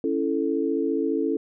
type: chord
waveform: sine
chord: A major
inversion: first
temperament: equal with one note detuned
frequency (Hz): 277.2 / 331.9 / 440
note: C#4 / E4 / A4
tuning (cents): 0 / +12 / 0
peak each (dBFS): -26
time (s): 0.04-1.37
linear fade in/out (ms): 2
effects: none

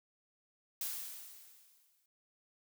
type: noise with exponential decay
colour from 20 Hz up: blue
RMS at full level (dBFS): -37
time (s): 0.81-2.06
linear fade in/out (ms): 2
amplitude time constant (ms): 270
effects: none

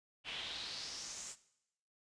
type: noise with band-pass filter sweep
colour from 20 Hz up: brown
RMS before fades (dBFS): -45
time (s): 0.24-1.36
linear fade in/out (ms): 50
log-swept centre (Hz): 2900 to 7700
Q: 3.8
effects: noise-tail reverb RT60 0.8 s tail -17 dB re dry + resampled to 22050 Hz

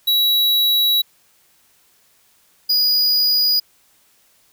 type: tone pair in turn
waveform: square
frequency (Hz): 3900 / 4914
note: B7 / D#8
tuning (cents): -23 / -22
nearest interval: major third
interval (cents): 401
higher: second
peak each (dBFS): -14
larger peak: neither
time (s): 0.07-1.02 / 2.69-3.6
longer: first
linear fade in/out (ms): 10
effects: white hiss -57 dBFS RMS until 4.52 s

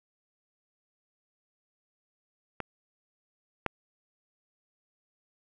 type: clicks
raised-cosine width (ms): 0.5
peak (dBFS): -18 / -12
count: 2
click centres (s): 2.603 / 3.663
effects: none

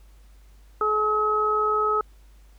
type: harmonic tone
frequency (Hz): 426.4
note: G#4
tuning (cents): +46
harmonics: 1 / 2 / 3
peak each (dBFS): -25 / -33 / -21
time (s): 0.81-2.01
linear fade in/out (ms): 2
effects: added 50 Hz sine -48 dBFS peak until 2.58 s + pink hiss -62 dBFS RMS until 2.58 s

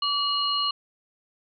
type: tone cluster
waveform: sine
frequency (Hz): 1150 / 2902 / 4209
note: D6 / F#7 / C8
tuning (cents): -37 / -34 / +9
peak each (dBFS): -27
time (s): 0.02-0.71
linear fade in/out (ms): 5
effects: none

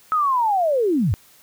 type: linear sweep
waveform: sine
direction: down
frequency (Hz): 1294 to 75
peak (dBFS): -16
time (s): 0.12-1.14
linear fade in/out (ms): 0
effects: white hiss -52 dBFS RMS until 1.42 s

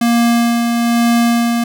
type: tone with tremolo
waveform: square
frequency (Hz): 235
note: A#3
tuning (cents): +14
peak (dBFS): -10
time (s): 0.01-1.64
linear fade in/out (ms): 5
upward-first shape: sine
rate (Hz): 1.1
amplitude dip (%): 35
effects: none

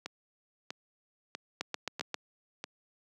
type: two click trains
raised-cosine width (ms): 0.2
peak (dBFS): -20 / -15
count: 5 / 5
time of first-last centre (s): 0.06-2.641 / 1.61-2.143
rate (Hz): 1.55 / 7.5
effects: high-pass 200 Hz 12 dB/octave

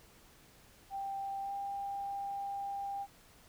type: tone with pitch glide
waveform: sine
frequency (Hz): 787 to 796.6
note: G5 to G5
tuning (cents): +7 to +28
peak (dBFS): -36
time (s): 0.9-3.07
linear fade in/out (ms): 50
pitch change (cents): +21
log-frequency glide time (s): 1.41-1.53
effects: pink hiss -61 dBFS RMS until 3.48 s

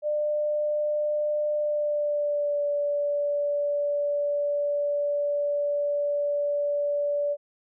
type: tone with pitch glide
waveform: sine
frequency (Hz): 598 to 579.3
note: D5 to D5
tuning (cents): +31 to -24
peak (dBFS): -23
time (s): 0.02-7.37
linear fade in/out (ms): 50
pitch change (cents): -55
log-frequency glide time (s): 1.54-2.64
effects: none

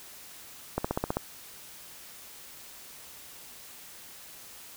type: click train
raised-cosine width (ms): 1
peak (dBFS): -13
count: 7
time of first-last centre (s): 0.78-1.17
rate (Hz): 15.4
effects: white hiss -48 dBFS RMS until 4.76 s

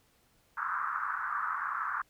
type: band-pass noise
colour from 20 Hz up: pink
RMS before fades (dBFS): -34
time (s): 0.57-2.02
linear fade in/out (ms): 5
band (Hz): 1100 to 1500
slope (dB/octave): 48
effects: pink hiss -68 dBFS RMS until 2.09 s

